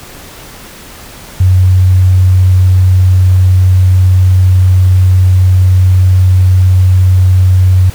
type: tone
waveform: sine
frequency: 92.5 Hz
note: F#2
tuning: in tune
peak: -3 dBFS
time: 1.4-7.9 s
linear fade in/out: 5 ms
effects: pink hiss -31 dBFS RMS until 7.94 s